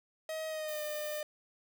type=tone with pitch glide; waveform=45% pulse; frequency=633 to 603 Hz; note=D#5 to D5; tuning=+30 to +46 cents; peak=-36 dBFS; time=0.29-1.23 s; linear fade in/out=2 ms; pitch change=-84 cents; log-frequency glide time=0.48-0.83 s
type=noise; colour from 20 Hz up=violet; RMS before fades=-46 dBFS; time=0.68-1.21 s; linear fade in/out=5 ms
effects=none